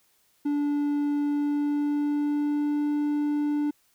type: tone with pitch glide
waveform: triangle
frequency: 290.4 to 294.3 Hz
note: D4 to D4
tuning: -19 to +4 cents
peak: -21 dBFS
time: 0.45-3.71 s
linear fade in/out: 10 ms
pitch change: +23 cents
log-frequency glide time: 1.22-2.9 s
effects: white hiss -66 dBFS RMS until 3.94 s